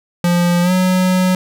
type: tone with pitch glide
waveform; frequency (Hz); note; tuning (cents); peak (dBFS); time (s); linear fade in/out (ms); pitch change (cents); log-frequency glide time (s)
square; 174.61 to 184.35; F3 to F#3; 0 to -6; -12; 0.24-1.35; 2; +94; 0.62-0.72
effects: none